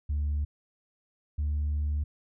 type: tone pair in turn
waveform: sine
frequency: 73.42 / 74.14 Hz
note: D2 / D2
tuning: 0 / +17 cents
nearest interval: unison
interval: 17 cents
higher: second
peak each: -24 dBFS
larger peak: neither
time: 0.09-0.45 / 1.38-2.04 s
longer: second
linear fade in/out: 10 ms
effects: tanh soft clip ceiling -24 dBFS